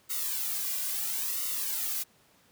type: noise with flanger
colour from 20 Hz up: blue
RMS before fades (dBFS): -32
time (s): 0.09-2.04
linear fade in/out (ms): 20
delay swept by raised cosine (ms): 1.2 to 2.3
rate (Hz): 0.74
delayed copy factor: -0.9
effects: pink hiss -63 dBFS RMS until 2.51 s + high-pass 100 Hz 12 dB/octave